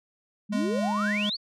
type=exponential sweep; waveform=sine; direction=up; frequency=194.4 to 4655 Hz; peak=-27 dBFS; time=0.49-1.37 s; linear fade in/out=20 ms
type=tone with tremolo; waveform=square; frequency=207.7 Hz; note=G#3; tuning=in tune; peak=-26 dBFS; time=0.52-1.3 s; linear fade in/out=10 ms; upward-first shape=triangle; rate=4.1 Hz; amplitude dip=25%
effects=low-pass 8000 Hz 12 dB/octave